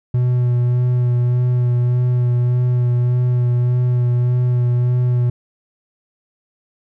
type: tone with vibrato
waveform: triangle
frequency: 123 Hz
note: B2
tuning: 7 cents flat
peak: -11 dBFS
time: 0.14-5.3 s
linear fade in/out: 5 ms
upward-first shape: sine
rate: 1.7 Hz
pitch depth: 18 cents each way
effects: none